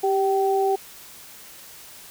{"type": "tone pair together", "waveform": "sine", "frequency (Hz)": [391.6, 770.9], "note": ["G4", "G5"], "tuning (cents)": [-2, -29], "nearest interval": "octave", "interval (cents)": 1173, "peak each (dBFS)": [-20, -22], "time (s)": [0.03, 0.76], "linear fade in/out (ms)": 10, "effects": ["white hiss -44 dBFS RMS until 2.1 s"]}